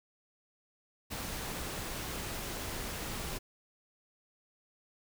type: noise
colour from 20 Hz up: pink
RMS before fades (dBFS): -39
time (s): 1.1-3.39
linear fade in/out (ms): 20
effects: none